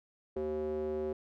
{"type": "tone with band-pass filter", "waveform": "square", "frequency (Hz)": 76.3, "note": "D#2", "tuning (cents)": -33, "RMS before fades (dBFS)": -35, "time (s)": [0.36, 1.13], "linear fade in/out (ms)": 5, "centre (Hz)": 430, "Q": 8.2, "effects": []}